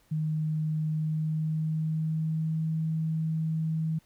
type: tone with pitch glide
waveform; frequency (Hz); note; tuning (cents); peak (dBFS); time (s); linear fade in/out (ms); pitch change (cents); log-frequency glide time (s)
sine; 155.56 to 159.47; D#3 to D#3; 0 to +43; -26; 0.11-3.99; 10; +43; 0.88-2.69
effects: pink hiss -65 dBFS RMS until 4.05 s